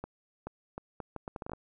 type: accelerating click train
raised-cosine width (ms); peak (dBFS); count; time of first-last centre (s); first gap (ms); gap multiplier
1; -24; 12; 0.04-1.534; 430; 0.72
effects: none